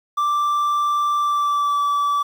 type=tone with pitch glide; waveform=triangle; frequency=1174.7 to 1154.5 Hz; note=D6 to D6; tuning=0 to -30 cents; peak=-15 dBFS; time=0.17-2.23 s; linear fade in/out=10 ms; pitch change=-30 cents; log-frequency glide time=1.19-1.81 s; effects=8-bit